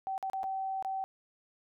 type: tone with dropouts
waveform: sine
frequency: 769 Hz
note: G5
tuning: 33 cents flat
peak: -32 dBFS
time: 0.07-1.04 s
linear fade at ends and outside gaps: 0 ms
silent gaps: 0.179-0.227 / 0.299-0.333 / 0.432-0.44 / 0.825-0.848 s
effects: none